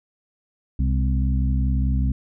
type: harmonic tone with a mistuned harmonic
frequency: 64.9 Hz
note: C2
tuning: 13 cents flat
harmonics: 1 / 2 / 3 / 4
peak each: -19 / -25 / -29 / -31 dBFS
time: 0.79-2.12 s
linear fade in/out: 5 ms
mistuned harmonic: 3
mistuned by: +58 cents
effects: none